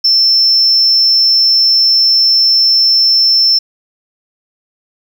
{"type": "tone", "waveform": "sine", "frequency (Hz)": 5340, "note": "E8", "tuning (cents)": 22, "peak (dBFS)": -5, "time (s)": [0.04, 3.59], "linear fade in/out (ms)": 10, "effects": ["tanh soft clip ceiling -3 dBFS", "7-bit"]}